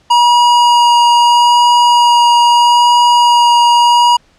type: tone with vibrato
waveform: square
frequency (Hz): 957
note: A#5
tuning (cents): +45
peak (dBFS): -6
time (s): 0.1-4.17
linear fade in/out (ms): 10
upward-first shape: sine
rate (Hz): 0.78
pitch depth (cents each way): 8
effects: pink hiss -51 dBFS RMS until 4.38 s + low-pass 6000 Hz 12 dB/octave